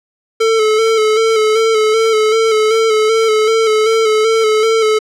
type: tone with vibrato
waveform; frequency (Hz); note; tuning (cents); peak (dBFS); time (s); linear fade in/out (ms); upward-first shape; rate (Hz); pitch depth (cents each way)
square; 440; A4; 0; -10; 0.4-4.99; 10; square; 2.6; 32
effects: low-pass 7000 Hz 12 dB/octave